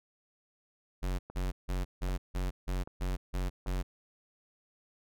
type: tone bursts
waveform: square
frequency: 45.94 Hz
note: F#1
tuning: 12 cents flat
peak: -31 dBFS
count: 9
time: 1.02-3.83 s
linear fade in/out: 20 ms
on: 170 ms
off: 160 ms
type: click train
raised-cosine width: 1 ms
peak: -31 dBFS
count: 4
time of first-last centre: 1.3-3.662 s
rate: 1.27 Hz
effects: none